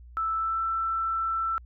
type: tone with pitch glide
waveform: sine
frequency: 1318.5 to 1333.1 Hz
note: E6 to E6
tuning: 0 to +19 cents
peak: -25 dBFS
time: 0.17-1.58 s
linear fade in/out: 0 ms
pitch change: +19 cents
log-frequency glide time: 0.36-0.62 s
effects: added 60 Hz sine -45 dBFS peak until 1.65 s